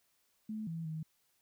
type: tone with pitch steps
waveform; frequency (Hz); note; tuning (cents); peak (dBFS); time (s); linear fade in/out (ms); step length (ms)
sine; 216.5 / 164.4 / 157.9; A3 / E3 / D#3; -28 / -4 / +26; -37; 0.49-1.03; 5; 180
effects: white hiss -75 dBFS RMS until 1.41 s